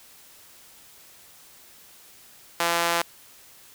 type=tone with high-pass filter; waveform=sawtooth; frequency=170 Hz; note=F3; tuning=46 cents flat; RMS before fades=-24 dBFS; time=2.6-3.02 s; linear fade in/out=2 ms; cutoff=780 Hz; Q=0.88; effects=white hiss -51 dBFS RMS until 3.74 s